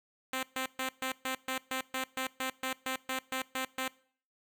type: tone bursts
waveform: 5% pulse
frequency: 261 Hz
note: C4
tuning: 4 cents flat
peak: -21 dBFS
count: 16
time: 0.33-3.88 s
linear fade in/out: 2 ms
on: 100 ms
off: 130 ms
effects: noise-tail reverb RT60 0.5 s tail -21 dB re dry